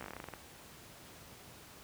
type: slowing click train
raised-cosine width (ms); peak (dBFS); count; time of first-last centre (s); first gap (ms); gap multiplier
0.5; -28; 12; 0.01-0.337; 15; 1.13
effects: pink hiss -54 dBFS RMS until 1.83 s + high-pass 60 Hz 12 dB/octave